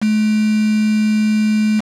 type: tone with quantisation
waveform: sine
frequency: 214.4 Hz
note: A3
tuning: 45 cents flat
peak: -12 dBFS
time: 0.01-1.81 s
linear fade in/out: 20 ms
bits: 4
effects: low-pass 7000 Hz 12 dB/octave